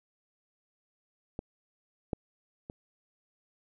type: clicks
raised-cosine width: 2 ms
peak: -22 / -17 / -27 dBFS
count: 3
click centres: 1.391 / 2.132 / 2.699 s
effects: none